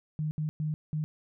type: tone bursts at uneven times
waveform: sine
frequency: 153.5 Hz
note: D#3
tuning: 23 cents flat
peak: -28 dBFS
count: 4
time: 0.19-0.31 / 0.38-0.49 / 0.6-0.74 / 0.93-1.04 s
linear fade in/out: 0 ms
effects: none